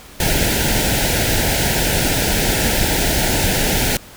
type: band-stop noise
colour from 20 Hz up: pink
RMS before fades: -17 dBFS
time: 0.2-3.97 s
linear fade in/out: 2 ms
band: 930 to 1400 Hz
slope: 96 dB/octave
effects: pink hiss -40 dBFS RMS until 4.16 s